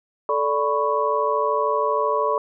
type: tone cluster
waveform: sine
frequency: 438.3 / 584 / 993 / 1106 Hz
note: A4 / D5 / B5 / C#6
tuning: -7 / -10 / +9 / -4 cents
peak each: -24 dBFS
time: 0.29-2.38 s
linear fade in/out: 2 ms
effects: none